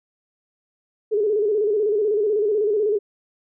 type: tone with vibrato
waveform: sine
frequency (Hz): 420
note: G#4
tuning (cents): +19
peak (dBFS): -17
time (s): 1.11-2.99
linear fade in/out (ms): 20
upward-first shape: square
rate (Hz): 16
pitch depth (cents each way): 66
effects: none